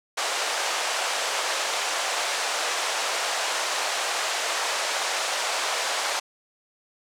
pink band-pass noise, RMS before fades -27 dBFS, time 0.17-6.2 s, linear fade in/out 10 ms, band 560 to 8400 Hz, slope 24 dB/octave, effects none

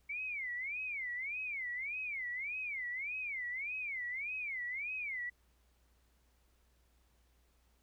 sine tone with vibrato, 2217 Hz, C#7, in tune, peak -37 dBFS, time 0.09-5.3 s, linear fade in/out 10 ms, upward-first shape sine, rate 1.7 Hz, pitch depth 240 cents each way, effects added 60 Hz sine -69 dBFS peak until 7.82 s + pink hiss -75 dBFS RMS until 7.82 s

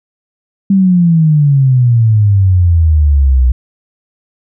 sine exponential sweep, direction down, 198.5 to 60.9 Hz, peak -5 dBFS, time 0.7-3.52 s, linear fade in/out 5 ms, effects none

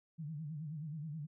sine tone with vibrato, 153.4 Hz, D#3, 24 cents flat, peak -40 dBFS, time 0.18-1.27 s, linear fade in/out 20 ms, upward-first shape sine, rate 9.4 Hz, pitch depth 120 cents each way, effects none

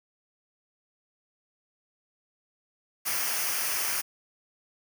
white noise with comb filter, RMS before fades -29 dBFS, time 3.05-4.02 s, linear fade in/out 20 ms, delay 0.26 ms, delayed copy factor -0.65, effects none

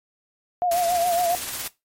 sine tone with vibrato, 698.5 Hz, F5, in tune, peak -19 dBFS, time 0.62-1.35 s, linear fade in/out 0 ms, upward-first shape triangle, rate 7.2 Hz, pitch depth 71 cents each way
white noise with tremolo, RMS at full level -29 dBFS, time 0.71-1.68 s, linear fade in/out 5 ms, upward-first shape sine, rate 17 Hz, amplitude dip 30%
effects noise-tail reverb RT60 0.2 s tail -19 dB re dry + MP3 64 kbps

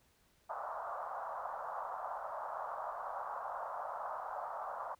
pink band-pass noise, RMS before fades -42 dBFS, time 0.49-4.95 s, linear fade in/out 10 ms, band 610 to 1300 Hz, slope 48 dB/octave, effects pink hiss -71 dBFS RMS until 4.99 s

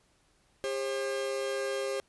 45% pulse tone pair together, 401.7 / 536.2 Hz, G4 / C5, +42 / +42 cents, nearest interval perfect fourth, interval 500 cents, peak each -34 / -33 dBFS, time 0.64-2 s, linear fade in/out 0 ms, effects pink hiss -68 dBFS RMS until 2.08 s + resampled to 24000 Hz

